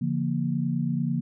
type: tone cluster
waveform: sine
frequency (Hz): 142.6 / 171.6 / 234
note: C#3 / F3 / A#3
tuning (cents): +49 / -30 / +7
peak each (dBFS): -28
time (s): 0.01-1.21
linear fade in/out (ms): 10
effects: none